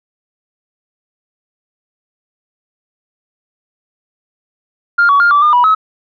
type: tone with pitch steps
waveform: sine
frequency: 1402 / 1129 / 1405 / 1160 / 1209 / 977 / 1284 Hz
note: F6 / C#6 / F6 / D6 / D6 / B5 / E6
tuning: +6 / +31 / +10 / -22 / +50 / -19 / -46 cents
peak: -5 dBFS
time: 4.98-5.75 s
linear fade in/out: 10 ms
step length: 110 ms
effects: tanh soft clip ceiling -3 dBFS